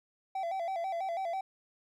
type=tone with vibrato; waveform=triangle; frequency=721 Hz; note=F#5; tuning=45 cents flat; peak=-30 dBFS; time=0.35-1.41 s; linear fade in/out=5 ms; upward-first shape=square; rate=6.1 Hz; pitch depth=110 cents each way; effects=none